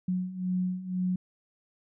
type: beating tone pair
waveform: sine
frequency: 181.6 / 183.6 Hz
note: F#3 / F#3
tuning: -32 / -13 cents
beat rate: 2 Hz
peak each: -33 / -29 dBFS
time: 0.08-1.16 s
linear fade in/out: 5 ms
effects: none